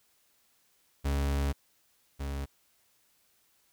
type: tone pair in turn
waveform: 40% pulse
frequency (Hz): 70 / 69.52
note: C#2 / C#2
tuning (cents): +18 / +6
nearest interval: unison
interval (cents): 12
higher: first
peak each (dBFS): -26 / -32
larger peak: first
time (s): 1.04-1.53 / 2.19-2.46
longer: first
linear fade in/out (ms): 20
effects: white hiss -69 dBFS RMS until 3.72 s